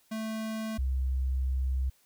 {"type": "tone pair in turn", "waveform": ["square", "sine"], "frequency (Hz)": [220, 65.26], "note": ["A3", "C2"], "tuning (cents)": [0, -4], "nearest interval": "octave + major sixth", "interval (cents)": 2104, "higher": "first", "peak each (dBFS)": [-33, -26], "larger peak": "second", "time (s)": [[0.11, 0.78], [0.78, 1.9]], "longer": "second", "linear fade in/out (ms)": 10, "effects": ["white hiss -66 dBFS RMS until 2.05 s"]}